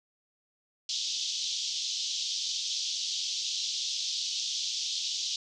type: band-pass noise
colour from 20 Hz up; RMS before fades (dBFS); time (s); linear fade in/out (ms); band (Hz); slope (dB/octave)
pink; -33; 0.89-5.36; 2; 3200 to 6400; 48
effects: none